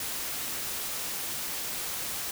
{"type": "noise", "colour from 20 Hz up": "white", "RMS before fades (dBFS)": -34, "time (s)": [0, 2.31], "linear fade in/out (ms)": 2, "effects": []}